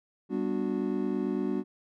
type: chord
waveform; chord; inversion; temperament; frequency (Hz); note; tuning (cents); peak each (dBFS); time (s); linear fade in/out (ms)
triangle; G major seventh; none; just; 196 / 245 / 294 / 367.5; G3 / B3 / D4 / F#4; 0 / -14 / +2 / -12; -31; 0.29-1.64; 50
effects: none